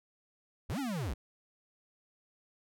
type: linear two-way sweep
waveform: square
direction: up then down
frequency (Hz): 43.65 to 293.1 to 43.65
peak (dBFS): -34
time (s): 0.69-1.14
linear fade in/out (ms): 10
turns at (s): 0.79
effects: none